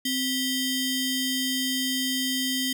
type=ring-modulated tone; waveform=sawtooth; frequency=1700 Hz; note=G#6; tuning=40 cents sharp; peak=-18 dBFS; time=0.05-2.73 s; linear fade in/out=5 ms; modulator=1440 Hz; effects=none